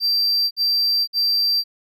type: tone bursts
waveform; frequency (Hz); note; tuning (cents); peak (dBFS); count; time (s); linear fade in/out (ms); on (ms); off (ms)
triangle; 4699; D8; 0; -15; 3; 0-1.64; 50; 510; 55
effects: none